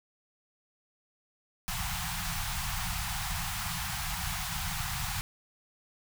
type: band-stop noise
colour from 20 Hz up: pink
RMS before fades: -34 dBFS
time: 1.68-5.21 s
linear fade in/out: 0 ms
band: 190 to 710 Hz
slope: 96 dB/octave
effects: none